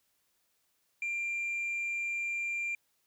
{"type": "tone with tanh clipping", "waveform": "sine", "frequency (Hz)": 2380, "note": "D7", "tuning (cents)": 22, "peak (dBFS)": -32, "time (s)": [1.02, 2.75], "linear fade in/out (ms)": 2, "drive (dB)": 1, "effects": ["white hiss -75 dBFS RMS until 3.06 s"]}